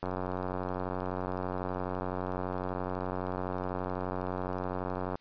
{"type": "click train", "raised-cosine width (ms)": 1, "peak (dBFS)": -20, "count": 472, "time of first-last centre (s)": [0.03, 5.155], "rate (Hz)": 91.9, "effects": ["white hiss -65 dBFS RMS until 5.2 s", "resampled to 11025 Hz"]}